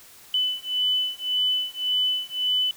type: beating tone pair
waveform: sine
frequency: 3000 / 3001.8 Hz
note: F#7 / F#7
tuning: +23 / +24 cents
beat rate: 1.8 Hz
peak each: -25 dBFS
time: 0.34-2.71 s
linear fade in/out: 2 ms
effects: white hiss -49 dBFS RMS until 2.76 s